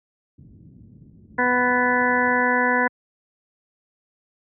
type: low-pass noise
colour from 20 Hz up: pink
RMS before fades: -43 dBFS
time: 0.38-2.42 s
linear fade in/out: 5 ms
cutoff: 250 Hz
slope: 24 dB/octave
type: harmonic tone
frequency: 248 Hz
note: B3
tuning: 7 cents sharp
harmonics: 1 / 2 / 3 / 4 / 6 / 7 / 8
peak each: -25 / -25 / -28 / -23 / -25 / -23 / -27 dBFS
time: 1.38-2.88 s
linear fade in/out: 10 ms
effects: high-pass 100 Hz 12 dB/octave